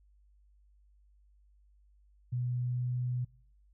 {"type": "tone with pitch glide", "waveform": "sine", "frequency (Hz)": [123.47, 124.26], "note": ["B2", "B2"], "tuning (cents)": [0, 11], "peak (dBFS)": -30, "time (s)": [2.32, 3.25], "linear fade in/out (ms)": 10, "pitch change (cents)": 11, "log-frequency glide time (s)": [2.61, 2.91], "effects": ["noise-tail reverb RT60 0.6 s tail -25 dB re dry", "added 50 Hz sine -61 dBFS peak until 3.73 s"]}